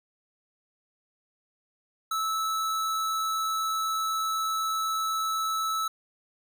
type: tone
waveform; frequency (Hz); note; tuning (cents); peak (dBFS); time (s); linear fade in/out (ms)
square; 1308; E6; -14; -27; 2.11-5.88; 5
effects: none